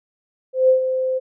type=tone with ADSR envelope; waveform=sine; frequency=518 Hz; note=C5; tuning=17 cents flat; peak=-9 dBFS; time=0.53-1.2 s; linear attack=160 ms; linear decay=110 ms; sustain=-9 dB; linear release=28 ms; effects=none